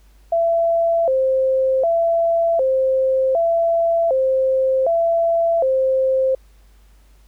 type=tone with vibrato; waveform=sine; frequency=594 Hz; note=D5; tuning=20 cents sharp; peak=-14 dBFS; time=0.32-6.35 s; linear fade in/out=5 ms; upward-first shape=square; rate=0.66 Hz; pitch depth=210 cents each way; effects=added 50 Hz sine -47 dBFS peak until 7.27 s + pink hiss -59 dBFS RMS until 7.27 s